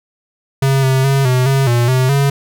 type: tone with pitch steps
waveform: square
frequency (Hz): 135.6 / 132.3 / 136.9 / 127.1 / 135.9 / 119.7 / 129.1 / 139.6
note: C#3 / C3 / C#3 / C3 / C#3 / A#2 / C3 / C#3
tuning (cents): -38 / +20 / -21 / -50 / -34 / +46 / -23 / +13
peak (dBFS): -11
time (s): 0.62-2.3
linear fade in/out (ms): 5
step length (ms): 210
effects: none